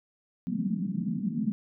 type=band-pass noise; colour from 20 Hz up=white; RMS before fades=-30 dBFS; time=0.47-1.52 s; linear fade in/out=0 ms; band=170 to 220 Hz; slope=48 dB/octave; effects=none